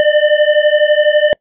square beating tone pair, 594 / 606 Hz, D5 / D#5, +20 / -46 cents, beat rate 12 Hz, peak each -12 dBFS, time 0-1.33 s, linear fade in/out 0 ms, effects noise-tail reverb RT60 0.1 s tail -26 dB re dry + resampled to 8000 Hz

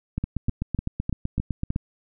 two click trains, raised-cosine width 5 ms, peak -13 / -13 dBFS, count 13 / 6, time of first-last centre 0.24-1.761 / 0.18-1.704 s, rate 7.89 / 3.28 Hz, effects none

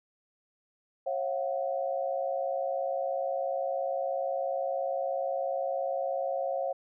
sine tone cluster, 543 / 683 / 743 Hz, C#5 / F5 / F#5, -36 / -39 / +7 cents, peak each -31 / -34 / -35 dBFS, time 1.06-6.73 s, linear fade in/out 10 ms, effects none

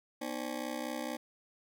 20% pulse ring-modulated tone, 276.1 Hz, C#4, 7 cents flat, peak -28 dBFS, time 0.21-1.17 s, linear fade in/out 10 ms, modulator 32.2 Hz, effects none

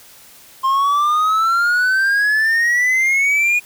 triangle exponential sweep, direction up, 1054 to 2463 Hz, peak -11 dBFS, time 0.63-3.6 s, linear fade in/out 20 ms, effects white hiss -44 dBFS RMS until 3.65 s

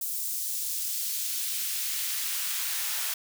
white noise with high-pass filter sweep, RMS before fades -31 dBFS, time 0.01-3.14 s, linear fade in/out 5 ms, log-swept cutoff 7800 to 1000 Hz, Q 0.72, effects none

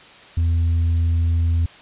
sine tone with tanh clipping, 83.5 Hz, E2, 23 cents sharp, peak -16 dBFS, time 0.37-1.66 s, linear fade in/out 5 ms, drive 2 dB, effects white hiss -44 dBFS RMS until 1.81 s + resampled to 8000 Hz

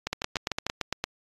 two click trains, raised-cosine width 0.2 ms, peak -10 / -11 dBFS, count 9 / 5, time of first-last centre 0.13-1.04 / 0.07-0.666 s, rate 8.79 / 6.71 Hz, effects AAC 32 kbps

